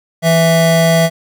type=tone pair together; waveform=square; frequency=165.4 / 659.3 Hz; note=E3 / E5; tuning=+6 / 0 cents; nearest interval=2 octaves; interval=2394 cents; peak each=-12 dBFS; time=0.22-1.1 s; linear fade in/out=50 ms; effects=none